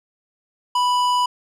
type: tone with tanh clipping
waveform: sine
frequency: 987.8 Hz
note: B5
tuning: in tune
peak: -18 dBFS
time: 0.75-1.26 s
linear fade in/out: 5 ms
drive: 15 dB
effects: none